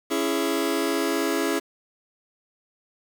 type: chord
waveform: sawtooth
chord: C# minor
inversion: none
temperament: just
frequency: 277.2 / 332.6 / 415.8 Hz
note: C#4 / E4 / G#4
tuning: 0 / +16 / +2 cents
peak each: -23 / -22 / -23 dBFS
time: 0.1-1.6 s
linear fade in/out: 20 ms
effects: 7-bit